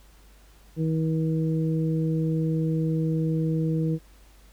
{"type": "harmonic tone", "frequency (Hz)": 159.9, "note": "D#3", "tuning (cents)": 48, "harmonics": [1, 2, 3], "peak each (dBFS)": [-23, -29, -33], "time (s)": [0.76, 3.99], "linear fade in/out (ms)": 50, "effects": ["added 50 Hz sine -51 dBFS peak until 4.52 s", "pink hiss -58 dBFS RMS until 4.52 s"]}